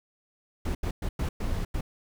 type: noise bursts at uneven times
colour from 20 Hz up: brown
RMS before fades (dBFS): -29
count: 6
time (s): 0.65-0.75 / 0.83-0.91 / 1.02-1.09 / 1.19-1.29 / 1.4-1.65 / 1.74-1.81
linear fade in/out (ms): 5
effects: none